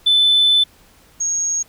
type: tone pair in turn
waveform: sine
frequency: 3513 / 6567 Hz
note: A7 / G#8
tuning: -3 / -20 cents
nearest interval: major seventh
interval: 1083 cents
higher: second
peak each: -9 / -17 dBFS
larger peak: first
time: 0.06-0.64 / 1.2-1.63 s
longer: first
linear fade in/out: 10 ms
effects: tanh soft clip ceiling -7 dBFS + pink hiss -51 dBFS RMS until 1.68 s